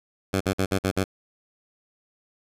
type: tone bursts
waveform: 10% pulse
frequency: 96 Hz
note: G2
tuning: 36 cents flat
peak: -13 dBFS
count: 6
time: 0.33-1.041 s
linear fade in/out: 10 ms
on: 76 ms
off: 51 ms
effects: resampled to 32000 Hz